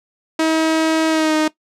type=tone with pitch glide; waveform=sawtooth; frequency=319.6 to 309.8 Hz; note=D#4 to D#4; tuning=+47 to -7 cents; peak=-10 dBFS; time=0.39-1.48 s; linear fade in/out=5 ms; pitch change=-54 cents; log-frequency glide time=1.09-1.35 s; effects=noise-tail reverb RT60 0.1 s tail -18 dB re dry + low-pass 8000 Hz 12 dB/octave